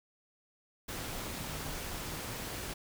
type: tone in noise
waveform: sine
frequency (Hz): 150.3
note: D3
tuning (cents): +40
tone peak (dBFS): -48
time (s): 1.38-1.75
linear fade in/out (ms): 10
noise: pink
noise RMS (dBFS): -40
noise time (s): 0.88-2.74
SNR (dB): -11
effects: none